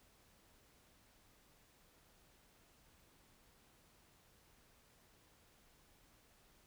silence, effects pink hiss -69 dBFS RMS until 6.66 s

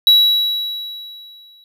triangle tone with exponential decay, 3900 Hz, B7, 23 cents flat, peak -4 dBFS, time 0.07-1.64 s, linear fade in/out 1 ms, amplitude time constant 340 ms, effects none

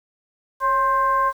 sine tone with frequency modulation, 1059 Hz, C6, 21 cents sharp, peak -16 dBFS, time 0.6-1.33 s, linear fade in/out 50 ms, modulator 508 Hz, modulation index 0.58, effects 8-bit

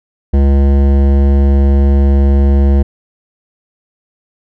sine tone with hard clipping, 69.3 Hz, C#2, in tune, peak -8 dBFS, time 0.33-2.83 s, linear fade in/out 10 ms, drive 15 dB, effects none

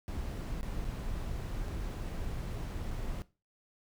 brown noise with dropouts, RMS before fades -37 dBFS, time 0.08-3.22 s, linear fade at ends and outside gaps 0 ms, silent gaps 0.61-0.631 / 0.845-0.85 / 1.683-1.687 / 2.908-2.912 s, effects noise-tail reverb RT60 0.3 s tail -18 dB re dry

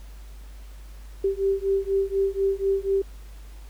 sine beating tone pair, 388.9 / 393 Hz, G4 / G4, -14 / +4 cents, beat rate 4.1 Hz, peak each -24 dBFS, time 1.24-3.02 s, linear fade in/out 5 ms, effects added 50 Hz sine -39 dBFS peak until 3.69 s + pink hiss -54 dBFS RMS until 3.69 s

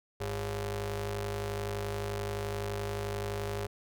sawtooth ring-modulated tone, 152.8 Hz, D#3, 31 cents flat, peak -26 dBFS, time 0.2-3.67 s, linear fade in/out 10 ms, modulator 255 Hz, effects none

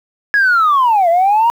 sine linear two-way sweep, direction down then up, 1688 to 659.3 to 956 Hz, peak -7 dBFS, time 0.34-1.5 s, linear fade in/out 0 ms, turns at 1.09 s, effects tanh soft clip ceiling -6 dBFS + 7-bit

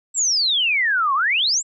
sine exponential two-way sweep, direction down then up, 7860 to 1046.5 to 7860 Hz, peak -16 dBFS, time 0.14-1.63 s, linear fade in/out 50 ms, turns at 1.14 s, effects none

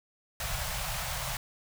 pink band-stop noise, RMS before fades -34 dBFS, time 0.4-1.37 s, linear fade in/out 2 ms, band 160 to 560 Hz, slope 48 dB/octave, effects none

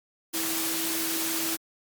sine tone in noise, 326.6 Hz, E4, 16 cents flat, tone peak -33 dBFS, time 0.33-1.57 s, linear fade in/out 20 ms, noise white, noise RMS -29 dBFS, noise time 0.33-1.57 s, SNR -7 dB, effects high-pass 150 Hz 12 dB/octave + MP3 96 kbps

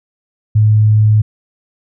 sine tone, 107.3 Hz, A2, 43 cents flat, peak -6 dBFS, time 0.55-1.22 s, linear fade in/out 10 ms, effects none

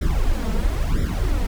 brown noise with flanger, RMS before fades -20 dBFS, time 0.01-1.47 s, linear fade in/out 10 ms, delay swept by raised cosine 0.54 to 4.54 ms, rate 1 Hz, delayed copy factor +0.9, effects none

